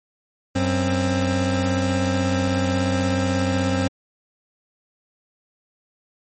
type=tone pair together; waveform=25% pulse; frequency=93.57 / 264.3 Hz; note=F#2 / C4; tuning=+20 / +18 cents; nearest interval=octave + tritone; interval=1798 cents; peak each=-18 dBFS; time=0.55-3.88 s; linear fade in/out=10 ms; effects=MP3 32 kbps